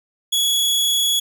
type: tone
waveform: sawtooth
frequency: 3367 Hz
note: G#7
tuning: 23 cents sharp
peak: -13 dBFS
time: 0.32-1.2 s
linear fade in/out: 10 ms
effects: none